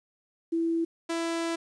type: tone pair in turn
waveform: sine / sawtooth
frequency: 331.4 / 332.9 Hz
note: E4 / E4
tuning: +9 / +17 cents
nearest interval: unison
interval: 8 cents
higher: second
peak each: -24 dBFS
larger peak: neither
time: 0.52-0.85 / 1.09-1.56 s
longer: second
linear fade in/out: 10 ms
effects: resampled to 22050 Hz + 10-bit